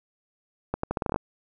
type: accelerating click train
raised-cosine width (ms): 1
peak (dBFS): -12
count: 10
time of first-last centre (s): 0.74-1.16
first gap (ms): 94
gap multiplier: 0.81
effects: none